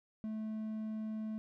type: tone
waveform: triangle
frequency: 217.5 Hz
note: A3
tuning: 20 cents flat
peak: -35 dBFS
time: 0.24-1.38 s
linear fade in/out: 0 ms
effects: none